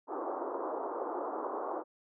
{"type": "band-pass noise", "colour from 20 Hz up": "pink", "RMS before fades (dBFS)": -37, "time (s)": [0.07, 1.84], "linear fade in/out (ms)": 50, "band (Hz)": [310, 1200], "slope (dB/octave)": 48, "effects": []}